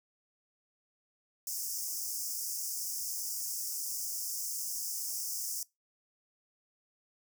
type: high-pass noise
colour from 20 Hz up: pink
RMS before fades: -37 dBFS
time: 1.47-5.63 s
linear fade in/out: 2 ms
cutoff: 5100 Hz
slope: 96 dB/octave
effects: noise-tail reverb RT60 0.2 s tail -22 dB re dry